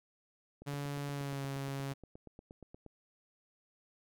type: click train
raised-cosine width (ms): 2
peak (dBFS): -37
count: 20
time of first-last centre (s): 0.62-2.863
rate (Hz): 8.47
type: tone with pitch glide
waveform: sawtooth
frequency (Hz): 142.6 to 137.66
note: C#3 to C#3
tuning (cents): +49 to -12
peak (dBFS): -33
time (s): 0.66-1.94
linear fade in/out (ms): 20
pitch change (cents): -61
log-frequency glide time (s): 1.1-1.43
effects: none